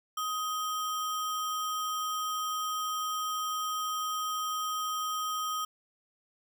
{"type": "tone with sample-and-hold", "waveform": "sine", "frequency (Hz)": 1254, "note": "D#6", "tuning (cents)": 13, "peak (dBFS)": -30, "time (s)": [0.17, 5.65], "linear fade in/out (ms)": 5, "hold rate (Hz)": 4410, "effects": []}